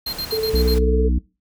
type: tone bursts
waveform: square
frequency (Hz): 4187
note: C8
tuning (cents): 0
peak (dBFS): -24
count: 6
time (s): 0.06-0.744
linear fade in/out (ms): 5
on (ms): 69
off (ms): 54
type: noise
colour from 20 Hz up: pink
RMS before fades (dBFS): -34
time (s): 0.06-0.79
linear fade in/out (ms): 10
type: tone with tremolo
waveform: sine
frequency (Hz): 440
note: A4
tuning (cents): 0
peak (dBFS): -17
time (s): 0.32-1.09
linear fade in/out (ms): 10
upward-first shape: sine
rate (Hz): 18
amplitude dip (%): 45
type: harmonic tone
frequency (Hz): 61.74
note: B1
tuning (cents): 0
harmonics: 1 / 3 / 4 / 5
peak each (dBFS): -16 / -26 / -28 / -30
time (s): 0.53-1.19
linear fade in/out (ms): 10
effects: noise-tail reverb RT60 0.3 s tail -22 dB re dry